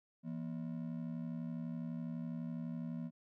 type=ring-modulated tone; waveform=triangle; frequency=203 Hz; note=G#3; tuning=39 cents flat; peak=-34 dBFS; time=0.23-3.11 s; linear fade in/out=50 ms; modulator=36 Hz; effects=none